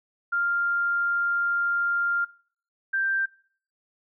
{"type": "tone pair in turn", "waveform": "sine", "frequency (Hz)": [1396.9, 1573.3], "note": ["F6", "G6"], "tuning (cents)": [0, 6], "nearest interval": "major second", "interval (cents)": 206, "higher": "second", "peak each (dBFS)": -22, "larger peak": "neither", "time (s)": [[0.32, 2.25], [2.93, 3.26]], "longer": "first", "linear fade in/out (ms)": 10, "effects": ["noise-tail reverb RT60 0.5 s tail -21 dB re dry"]}